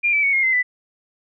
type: tone with pitch steps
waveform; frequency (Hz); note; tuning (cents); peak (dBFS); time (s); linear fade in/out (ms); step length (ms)
sine; 2400 / 2312 / 2226 / 2144 / 2065 / 1989.2; D7 / D7 / C#7 / C7 / C7 / B6; +37 / -28 / +7 / +42 / -23 / +12; -15; 0.03-0.63; 20; 100
effects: none

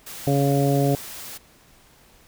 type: noise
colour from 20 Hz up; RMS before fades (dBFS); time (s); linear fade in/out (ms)
white; -37; 0.06-1.38; 10
type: harmonic tone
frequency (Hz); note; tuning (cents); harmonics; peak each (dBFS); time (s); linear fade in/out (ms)
140; C#3; +18; 1 / 2 / 3 / 4 / 5; -20 / -23 / -25 / -26 / -27; 0.27-0.95; 2
effects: pink hiss -54 dBFS RMS until 2.27 s

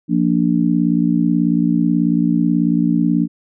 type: chord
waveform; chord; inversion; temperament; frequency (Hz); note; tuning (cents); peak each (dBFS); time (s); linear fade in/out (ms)
sine; Bb major; second; just; 174.81 / 233.1 / 291.4; F3 / Bb3 / D4; +2 / 0 / -13; -17; 0.08-3.28; 50
effects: none

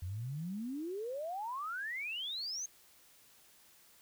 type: exponential sweep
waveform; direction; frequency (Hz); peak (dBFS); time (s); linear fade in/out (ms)
sine; up; 84.5 to 6500; -37; 0.02-2.66; 5
effects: white hiss -63 dBFS RMS until 4.01 s

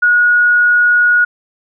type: tone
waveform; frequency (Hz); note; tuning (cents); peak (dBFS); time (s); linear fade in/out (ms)
sine; 1451; F#6; -34; -7; 0.02-1.25; 10
effects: none

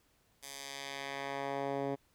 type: tone with band-pass filter sweep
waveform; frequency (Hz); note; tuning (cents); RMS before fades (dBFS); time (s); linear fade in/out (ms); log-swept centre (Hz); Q
10% pulse; 138.59; C#3; 0; -39; 0.42-1.96; 20; 8900 to 360; 0.75
effects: pink hiss -71 dBFS RMS until 2.14 s

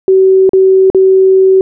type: tone with dropouts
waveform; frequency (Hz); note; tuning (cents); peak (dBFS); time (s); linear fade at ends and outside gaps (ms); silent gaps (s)
sine; 380.2; F#4; +47; -3; 0.08-1.61; 1; 0.493-0.533 / 0.901-0.947
effects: none

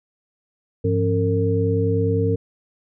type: tone cluster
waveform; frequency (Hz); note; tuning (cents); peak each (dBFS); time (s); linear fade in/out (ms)
sine; 100.9 / 170.8 / 273.1 / 455.5; G#2 / F3 / C#4 / A#4; -49 / -38 / -26 / -40; -20 / -26 / -26 / -21; 0.84-2.36; 10
effects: none

